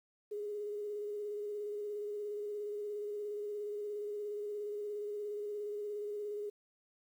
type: tone with vibrato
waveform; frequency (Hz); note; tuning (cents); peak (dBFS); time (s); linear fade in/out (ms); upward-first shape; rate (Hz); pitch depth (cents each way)
sine; 415.3; G#4; 0; -37; 0.31-6.5; 10; square; 17; 21
effects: 11-bit